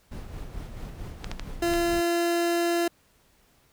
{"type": "noise with tremolo", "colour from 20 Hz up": "brown", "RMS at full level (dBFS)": -35, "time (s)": [0.11, 2.01], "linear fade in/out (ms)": 10, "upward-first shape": "sine", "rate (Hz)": 4.5, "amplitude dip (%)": 45}
{"type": "clicks", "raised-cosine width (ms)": 0.2, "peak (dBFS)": -16, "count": 4, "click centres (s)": [1.244, 1.315, 1.396, 1.738]}
{"type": "tone", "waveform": "30% pulse", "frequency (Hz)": 342.2, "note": "F4", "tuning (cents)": -35, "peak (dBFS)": -20, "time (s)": [1.62, 2.88], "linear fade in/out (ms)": 5}
{"effects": ["pink hiss -63 dBFS RMS until 3.72 s"]}